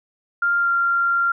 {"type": "tone with pitch glide", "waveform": "sine", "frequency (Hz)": [1396.9, 1384.8], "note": ["F6", "F6"], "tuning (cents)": [0, -15], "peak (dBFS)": -16, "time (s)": [0.42, 1.32], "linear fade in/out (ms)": 5, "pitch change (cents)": -15, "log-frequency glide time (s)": [0.59, 0.69], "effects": []}